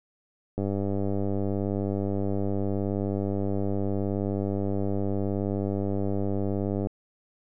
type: click train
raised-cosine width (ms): 2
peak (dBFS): -16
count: 625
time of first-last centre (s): 0.58-6.87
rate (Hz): 99.2
effects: none